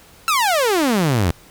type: exponential sweep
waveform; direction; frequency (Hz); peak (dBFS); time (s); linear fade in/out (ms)
sawtooth; down; 1369 to 78.5; -11; 0.28-1.31; 0
effects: pink hiss -47 dBFS RMS until 1.5 s